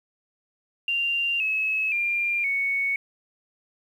sine tone with pitch steps, 2781 / 2580 / 2393 / 2220 Hz, F7 / E7 / D7 / C#7, -8 / -38 / +32 / +2 cents, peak -22 dBFS, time 0.88-2.96 s, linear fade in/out 2 ms, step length 520 ms, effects 9-bit

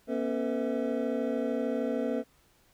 triangle tone cluster, 238.8 / 272 / 445.8 / 504 / 648 Hz, A#3 / C#4 / A4 / B4 / E5, +42 / -33 / +23 / +35 / -30 cents, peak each -31 / -32 / -33 / -32 / -35 dBFS, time 0.07-2.24 s, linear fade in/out 50 ms, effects pink hiss -65 dBFS RMS until 2.73 s

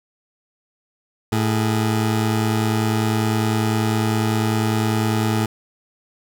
20% pulse tone pair together, 110 / 415.3 Hz, A2 / G#4, 0 / 0 cents, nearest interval octave + major seventh, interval 2300 cents, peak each -13 / -23 dBFS, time 1.32-5.46 s, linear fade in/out 5 ms, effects none

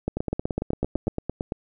two click trains, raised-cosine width 2 ms, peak -13 / -11 dBFS, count 13 / 9, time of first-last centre 0.17-1.521 / 0.08-1.08 s, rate 8.88 / 8 Hz, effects none

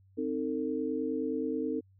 sine chord, A diminished, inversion first, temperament equal with one note detuned, 261.6 / 311.1 / 450.5 Hz, C4 / Eb4 / A4, 0 / 0 / +41 cents, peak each -34 dBFS, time 0.17-1.81 s, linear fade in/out 20 ms, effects added 96 Hz sine -59 dBFS peak until 1.99 s

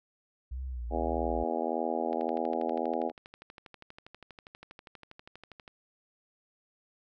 sine tone with vibrato, 61.74 Hz, B1, in tune, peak -34 dBFS, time 0.51-1.44 s, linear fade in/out 10 ms, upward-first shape sine, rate 2 Hz, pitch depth 100 cents each way
harmonic tone, 81.8 Hz, E2, 13 cents flat, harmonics 3 / 4 / 5 / 6 / 7 / 8 / 9 / 10, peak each -37 / -37 / -37 / -37 / -37 / -37 / -37 / -37 dBFS, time 0.9-3.12 s, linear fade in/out 50 ms
click train, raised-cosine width 0.3 ms, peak -31 dBFS, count 45, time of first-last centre 2.13-5.678 s, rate 12.4 Hz
effects none

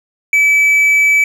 triangle tone, 2300 Hz, D7, 37 cents flat, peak -6 dBFS, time 0.33-1.24 s, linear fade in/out 2 ms, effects none

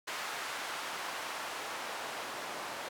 white noise with band-pass filter sweep, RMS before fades -40 dBFS, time 0.07-2.89 s, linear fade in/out 10 ms, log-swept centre 1200 to 750 Hz, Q 0.86, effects none

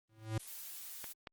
square tone with exponential growth, 110 Hz, A2, in tune, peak -31 dBFS, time 0.09-0.38 s, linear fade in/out 5 ms, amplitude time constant 63 ms
blue noise, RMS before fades -47 dBFS, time 0.39-1.13 s, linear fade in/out 10 ms
clicks, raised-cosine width 0.3 ms, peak -28 dBFS, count 2, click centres 1.042 / 1.272 s
effects Opus 32 kbps

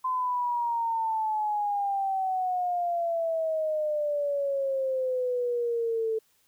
sine exponential sweep, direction down, 1030 to 440 Hz, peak -25 dBFS, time 0.04-6.19 s, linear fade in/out 10 ms, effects white hiss -67 dBFS RMS until 6.47 s

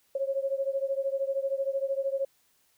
sine beating tone pair, 540 / 553 Hz, C#5 / C#5, -45 / -4 cents, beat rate 13 Hz, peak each -29 / -31 dBFS, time 0.15-2.25 s, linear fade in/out 5 ms, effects white hiss -68 dBFS RMS until 2.77 s

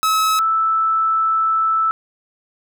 45% pulse / sine tone pair in turn, 1289 / 1316.8 Hz, E6 / E6, -39 / -2 cents, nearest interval unison, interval 37 cents, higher second, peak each -14 dBFS, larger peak neither, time 0.03-0.39 / 0.39-1.91 s, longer second, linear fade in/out 0 ms, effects none

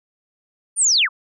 sine linear sweep, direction down, 9550 to 989 Hz, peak -13 dBFS, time 0.76-1.09 s, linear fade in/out 50 ms, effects none

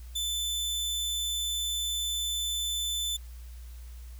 sawtooth tone, 3520 Hz, A7, in tune, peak -26 dBFS, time 0.15-3.17 s, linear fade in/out 10 ms, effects added 60 Hz sine -41 dBFS peak until 4.19 s + white hiss -58 dBFS RMS until 4.19 s

